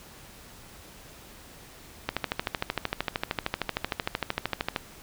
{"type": "click train", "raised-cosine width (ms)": 0.3, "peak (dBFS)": -10, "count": 36, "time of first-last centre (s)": [2.09, 4.762], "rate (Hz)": 13.1, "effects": ["pink hiss -49 dBFS RMS until 5.02 s"]}